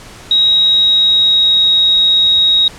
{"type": "tone with pitch glide", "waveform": "sine", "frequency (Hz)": [3808, 3784], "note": ["A#7", "A#7"], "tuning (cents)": [36, 25], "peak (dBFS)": -7, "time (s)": [0.31, 2.68], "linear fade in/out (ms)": 2, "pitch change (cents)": -11, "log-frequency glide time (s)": [0.5, 1.63], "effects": ["pink hiss -35 dBFS RMS until 2.78 s", "low-pass 9000 Hz 12 dB/octave"]}